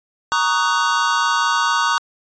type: chord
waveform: square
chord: D# minor seventh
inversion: second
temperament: just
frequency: 933.4 / 1120.1 / 1244.5 / 1493.4 Hz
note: A#5 / C#6 / D#6 / F#6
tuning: +2 / +18 / 0 / +16 cents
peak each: -22 dBFS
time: 0.32-1.98 s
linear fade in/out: 0 ms
effects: resampled to 16000 Hz